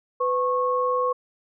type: tone pair together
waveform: sine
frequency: 501 / 1094.6 Hz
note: B4 / C#6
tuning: +25 / -22 cents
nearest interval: octave + major second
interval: 1353 cents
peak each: -23 dBFS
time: 0.2-1.13 s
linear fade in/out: 10 ms
effects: none